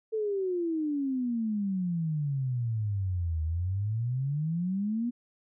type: exponential two-way sweep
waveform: sine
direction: down then up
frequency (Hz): 447 to 77.8 to 245.9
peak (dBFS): -27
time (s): 0.12-5.11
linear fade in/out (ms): 20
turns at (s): 3.43
effects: none